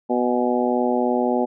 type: harmonic tone with a mistuned harmonic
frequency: 123.47 Hz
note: B2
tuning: in tune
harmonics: 2 / 3 / 4 / 5 / 6 / 7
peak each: -22 / -24 / -25 / -26 / -27 / -27 dBFS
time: 0.09-1.46 s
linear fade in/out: 20 ms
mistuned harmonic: 7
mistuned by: -44 cents
effects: none